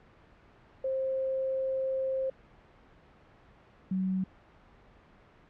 sine tone pair in turn, 529 / 188.11 Hz, C5 / F#3, +19 / +29 cents, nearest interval octave + tritone, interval 1790 cents, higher first, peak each -28 / -27 dBFS, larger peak second, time 0.84-2.3 / 3.91-4.24 s, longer first, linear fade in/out 5 ms, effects pink hiss -58 dBFS RMS until 5.49 s + low-pass 2000 Hz 12 dB/octave

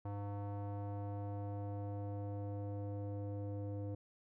square tone with low-pass filter sweep, 101.4 Hz, G#2, 41 cents flat, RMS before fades -42 dBFS, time 0.05-3.95 s, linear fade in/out 5 ms, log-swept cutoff 880 to 490 Hz, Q 2, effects none

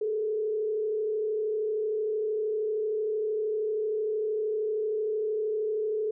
sine tone with frequency modulation, 429.8 Hz, A4, 41 cents flat, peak -26 dBFS, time 0.01-6.11 s, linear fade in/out 5 ms, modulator 33 Hz, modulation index 0.48, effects none

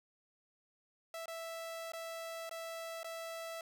sawtooth tone with dropouts, 659.3 Hz, E5, in tune, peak -38 dBFS, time 1.14-3.61 s, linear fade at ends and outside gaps 2 ms, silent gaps 1.258-1.28 / 1.92-1.934 / 2.494-2.511 / 3.032-3.044 s, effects none

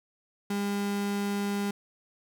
35% pulse tone, 201.9 Hz, G#3, 49 cents flat, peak -26 dBFS, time 0.5-1.71 s, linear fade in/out 5 ms, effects none

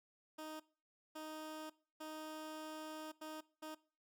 15% pulse tone bursts at uneven times, 311.1 Hz, D#4, in tune, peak -40 dBFS, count 5, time 0.38-0.6 / 1.15-1.7 / 2-3.12 / 3.21-3.41 / 3.62-3.75 s, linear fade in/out 10 ms, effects noise-tail reverb RT60 0.4 s tail -21 dB re dry

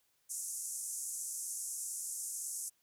white band-pass noise, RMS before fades -41 dBFS, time 0.29-2.7 s, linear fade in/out 20 ms, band 6200 to 11000 Hz, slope 48 dB/octave, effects white hiss -75 dBFS RMS until 2.82 s

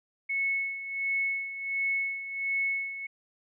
sine tone with tremolo, 2200 Hz, C#7, 14 cents flat, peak -25 dBFS, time 0.29-3.07 s, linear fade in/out 10 ms, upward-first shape sine, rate 1.4 Hz, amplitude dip 70%, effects none

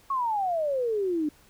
sine exponential sweep, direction down, 1119 to 291.6 Hz, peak -24 dBFS, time 0.1-1.29 s, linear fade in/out 5 ms, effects pink hiss -58 dBFS RMS until 1.49 s

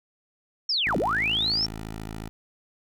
sine linear two-way sweep, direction down then up, 5550 to 140 to 5550 Hz, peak -22 dBFS, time 0.69-1.66 s, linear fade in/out 5 ms, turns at 0.97 s
10% pulse tone, 54.1 Hz, A1, 29 cents flat, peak -26 dBFS, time 0.87-2.29 s, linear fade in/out 0 ms
effects none

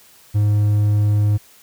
triangle tone, 104.2 Hz, G#2, 6 cents sharp, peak -11 dBFS, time 0.34-1.38 s, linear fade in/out 20 ms, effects white hiss -49 dBFS RMS until 1.62 s

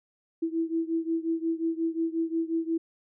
sine beating tone pair, 326.5 / 332.1 Hz, E4 / E4, -17 / +13 cents, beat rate 5.6 Hz, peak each -28 / -30 dBFS, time 0.42-2.78 s, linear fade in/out 10 ms, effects none

